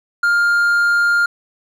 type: tone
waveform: triangle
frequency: 1405 Hz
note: F6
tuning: 10 cents sharp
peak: -10 dBFS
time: 0.23-1.26 s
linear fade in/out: 5 ms
effects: none